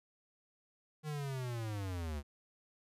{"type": "linear sweep", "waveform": "square", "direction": "down", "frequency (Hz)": [155.3, 69.3], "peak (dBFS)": -38, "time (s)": [1.03, 2.23], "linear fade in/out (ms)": 50, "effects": ["resampled to 32000 Hz"]}